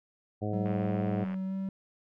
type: harmonic tone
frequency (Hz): 105.2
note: G#2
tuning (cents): +23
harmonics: 1 / 2 / 3 / 4 / 5 / 6 / 7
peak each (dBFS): -33 / -36 / -38 / -39 / -40 / -41 / -41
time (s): 0.41-1.25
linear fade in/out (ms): 20
type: tone with pitch glide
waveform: triangle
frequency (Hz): 189.4 to 192.38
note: F#3 to G3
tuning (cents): +41 to -32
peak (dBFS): -29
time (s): 0.53-1.69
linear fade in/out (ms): 2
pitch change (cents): +27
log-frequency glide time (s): 1.45-1.55
type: click train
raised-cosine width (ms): 0.5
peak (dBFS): -30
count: 61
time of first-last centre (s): 0.66-1.343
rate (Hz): 87.9
effects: none